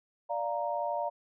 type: chord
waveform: sine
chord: Bb major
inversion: first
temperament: equal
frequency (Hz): 587.3 / 698.5 / 932.3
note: D5 / F5 / Bb5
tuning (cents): 0 / 0 / 0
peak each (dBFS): -34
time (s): 0.29-1.1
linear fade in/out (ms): 20
effects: none